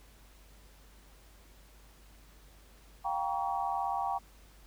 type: chord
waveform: sine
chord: G half-diminished seventh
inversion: third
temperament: just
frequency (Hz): 705.6 / 784 / 940.8 / 1128.9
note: F5 / G5 / Bb5 / Db6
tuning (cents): +18 / 0 / +16 / +31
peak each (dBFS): -38 / -33 / -36 / -38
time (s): 3.04-4.19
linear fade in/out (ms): 20
effects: added 50 Hz sine -56 dBFS peak until 4.66 s + pink hiss -61 dBFS RMS until 4.66 s